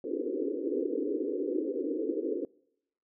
pink band-pass noise, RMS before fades -32 dBFS, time 0.04-2.45 s, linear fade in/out 2 ms, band 270 to 500 Hz, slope 96 dB/octave, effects noise-tail reverb RT60 0.8 s tail -25 dB re dry

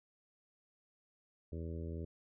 harmonic tone, 82.41 Hz, E2, in tune, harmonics 1 / 2 / 3 / 4 / 5 / 6 / 7, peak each -41 / -47 / -50 / -50 / -50 / -55 / -57 dBFS, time 1.52-2.05 s, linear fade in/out 5 ms, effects none

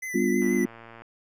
square tone with vibrato, 2012 Hz, B6, 32 cents sharp, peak -32 dBFS, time 0.02-0.65 s, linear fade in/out 10 ms, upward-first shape triangle, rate 6.2 Hz, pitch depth 39 cents each way
sine chord, G dominant seventh, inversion none, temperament just, 196 / 245 / 294 / 352.8 Hz, G3 / B3 / D4 / F4, 0 / -14 / +2 / +18 cents, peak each -27 / -25 / -30 / -25 dBFS, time 0.14-0.66 s, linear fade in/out 10 ms
click train, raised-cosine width 0.5 ms, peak -30 dBFS, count 70, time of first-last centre 0.42-1.02 s, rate 115 Hz
effects none

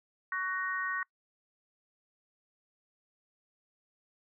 harmonic tone, 373.5 Hz, F#4, 16 cents sharp, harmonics 3 / 4 / 5, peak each -36 / -36 / -35 dBFS, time 0.32-1.03 s, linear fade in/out 2 ms, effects noise-tail reverb RT60 0.1 s tail -25 dB re dry

